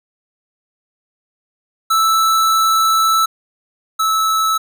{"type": "tone pair in turn", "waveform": "square", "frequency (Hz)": [1317, 1305.6], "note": ["E6", "E6"], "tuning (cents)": [-2, -17], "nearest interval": "unison", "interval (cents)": 15, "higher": "first", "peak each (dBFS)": [-12, -14], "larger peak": "first", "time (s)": [[1.9, 3.26], [3.99, 4.58]], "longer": "first", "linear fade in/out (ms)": 10, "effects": []}